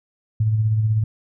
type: tone with tremolo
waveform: sine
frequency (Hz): 109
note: A2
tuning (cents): -16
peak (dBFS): -14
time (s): 0.4-1.04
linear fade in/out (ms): 5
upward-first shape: sine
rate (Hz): 16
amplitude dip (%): 40
effects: none